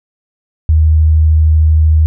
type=tone with vibrato; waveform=sine; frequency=78.3 Hz; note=D#2; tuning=11 cents sharp; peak=-5 dBFS; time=0.69-2.06 s; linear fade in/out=0 ms; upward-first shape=triangle; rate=13 Hz; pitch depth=12 cents each way; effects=none